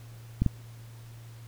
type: clicks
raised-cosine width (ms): 5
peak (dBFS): -11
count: 2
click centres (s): 0.42 / 0.463
effects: added 115 Hz sine -44 dBFS peak until 1.47 s + pink hiss -56 dBFS RMS until 1.47 s